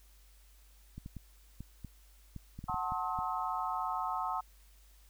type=clicks; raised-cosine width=5 ms; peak=-31 dBFS; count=12; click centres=0.98 / 1.061 / 1.167 / 1.606 / 1.847 / 2.363 / 2.59 / 2.641 / 2.697 / 2.743 / 2.921 / 3.189 s
type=chord; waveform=sine; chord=F# diminished seventh; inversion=none; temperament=just; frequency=740 / 888 / 1065.6 / 1278.7 Hz; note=F#5 / A5 / C6 / Eb6; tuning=0 / +16 / +31 / +47 cents; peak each=-38 dBFS; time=2.68-4.41 s; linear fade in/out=10 ms
effects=added 50 Hz sine -58 dBFS peak until 5.09 s + white hiss -66 dBFS RMS until 5.09 s